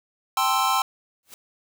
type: chord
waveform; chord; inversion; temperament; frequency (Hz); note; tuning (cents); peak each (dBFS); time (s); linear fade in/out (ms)
square; A minor seventh; third; equal; 784 / 880 / 1046.5 / 1318.5; G5 / A5 / C6 / E6; 0 / 0 / 0 / 0; -26 / -29 / -24 / -26; 0.37-0.82; 2
type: noise with exponential growth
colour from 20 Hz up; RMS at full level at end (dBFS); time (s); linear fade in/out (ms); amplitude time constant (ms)
white; -39; 1.23-1.34; 1; 23
effects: none